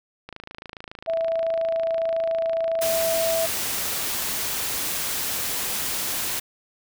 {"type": "click train", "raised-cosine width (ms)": 0.3, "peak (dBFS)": -21, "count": 108, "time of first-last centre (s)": [0.29, 4.224], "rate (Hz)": 27.2}
{"type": "tone", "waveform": "sine", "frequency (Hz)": 658, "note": "E5", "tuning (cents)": -3, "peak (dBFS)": -21, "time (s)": [1.07, 3.47], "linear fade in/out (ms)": 20}
{"type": "noise", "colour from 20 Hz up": "white", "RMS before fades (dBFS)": -27, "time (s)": [2.81, 6.4], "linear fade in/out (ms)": 10}
{"effects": []}